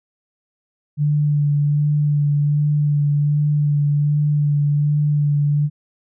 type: tone with vibrato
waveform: sine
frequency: 146.83 Hz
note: D3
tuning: in tune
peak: -14 dBFS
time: 0.97-5.7 s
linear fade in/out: 50 ms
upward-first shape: sine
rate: 1.3 Hz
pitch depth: 18 cents each way
effects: none